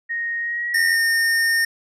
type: tone with pitch glide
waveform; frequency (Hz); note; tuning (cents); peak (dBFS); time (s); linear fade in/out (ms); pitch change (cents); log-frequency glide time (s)
sine; 1864.7 to 1916; A#6 to A#6; 0 to +47; -22; 0.09-0.96; 20; +47; 0.39-0.73
type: tone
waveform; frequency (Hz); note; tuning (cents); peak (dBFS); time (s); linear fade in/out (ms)
square; 1828; A#6; -34; -17; 0.74-1.65; 5
effects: resampled to 32000 Hz